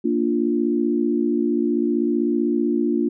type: chord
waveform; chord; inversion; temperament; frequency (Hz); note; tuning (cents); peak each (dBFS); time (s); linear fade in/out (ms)
sine; Bb major; none; equal; 233.1 / 293.7 / 349.2; Bb3 / D4 / F4; 0 / 0 / 0; -22; 0.04-3.09; 10
effects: none